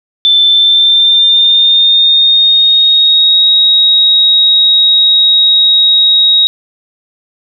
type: tone with pitch glide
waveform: sine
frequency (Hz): 3535 to 3789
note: A7 to A#7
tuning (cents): +7 to +27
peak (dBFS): -4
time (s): 0.25-6.47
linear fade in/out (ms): 0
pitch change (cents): +120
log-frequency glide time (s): 0.47-3.47
effects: none